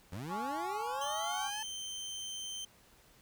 25% pulse linear sweep, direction up, 80.2 to 879 Hz, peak -36 dBFS, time 0.12-1.63 s, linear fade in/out 5 ms
harmonic tone, 280 Hz, C#4, 18 cents sharp, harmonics 3 / 4 / 5, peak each -37 / -42 / -48 dBFS, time 0.28-1.51 s, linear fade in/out 50 ms
25% pulse tone, 3110 Hz, G7, 14 cents flat, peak -36 dBFS, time 1.01-2.65 s, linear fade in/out 5 ms
effects pink hiss -63 dBFS RMS until 3.21 s

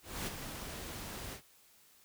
pink noise with ADSR envelope, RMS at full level -37 dBFS, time 0.02-1.42 s, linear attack 250 ms, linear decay 22 ms, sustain -7 dB, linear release 95 ms, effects white hiss -64 dBFS RMS until 2.04 s

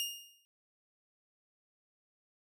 sawtooth tone with exponential decay, 2835 Hz, F7, 25 cents sharp, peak -28 dBFS, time 0-0.45 s, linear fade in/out 0 ms, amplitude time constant 96 ms, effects none

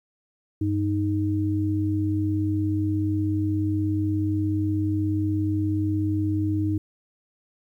sine tone pair together, 98 / 310.7 Hz, G2 / D#4, 0 / -2 cents, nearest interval octave + minor sixth, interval 1998 cents, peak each -24 dBFS, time 0.61-6.78 s, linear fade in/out 5 ms, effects 10-bit

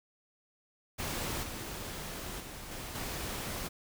pink noise with level steps, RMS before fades -36 / -41 / -45 / -42 / -38 dBFS, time 0.98-3.69 s, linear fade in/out 20 ms, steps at 1.43 / 2.4 / 2.71 / 2.95 s, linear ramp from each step 5 ms, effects none

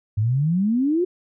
sine exponential sweep, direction up, 100.7 to 372.1 Hz, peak -17 dBFS, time 0.17-1.05 s, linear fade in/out 10 ms, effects none

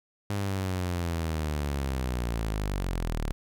sawtooth linear sweep, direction down, 102.1 to 35.62 Hz, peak -24 dBFS, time 0.3-3.32 s, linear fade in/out 0 ms, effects none

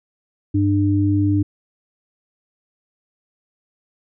sine tone pair together, 100 / 299.7 Hz, G2 / D4, +35 / +35 cents, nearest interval octave + perfect fifth, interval 1900 cents, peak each -17 dBFS, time 0.54-1.43 s, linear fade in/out 10 ms, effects none

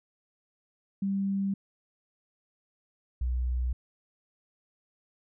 sine tone pair in turn, 196.3 / 61.95 Hz, G3 / B1, +3 / +6 cents, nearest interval octave + minor sixth, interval 1997 cents, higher first, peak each -26 / -26 dBFS, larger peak neither, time 1.02-1.54 / 3.21-3.73 s, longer neither, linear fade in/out 5 ms, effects none

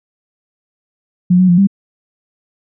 sine tone with pitch steps, 179.6 / 184.5 / 174.9 / 197 Hz, F3 / F#3 / F3 / G3, +49 / -5 / +3 / +9 cents, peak -6 dBFS, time 1.3-1.672 s, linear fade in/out 10 ms, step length 93 ms, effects none

